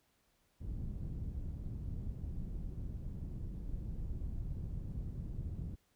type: low-pass noise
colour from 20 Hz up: pink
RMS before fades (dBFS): -41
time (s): 0.6-5.76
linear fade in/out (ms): 20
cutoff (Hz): 150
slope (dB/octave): 12
effects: pink hiss -75 dBFS RMS until 5.95 s